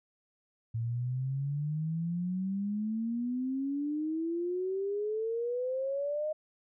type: exponential sweep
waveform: sine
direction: up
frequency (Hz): 112.7 to 622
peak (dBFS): -30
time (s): 0.74-6.33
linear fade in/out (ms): 10
effects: none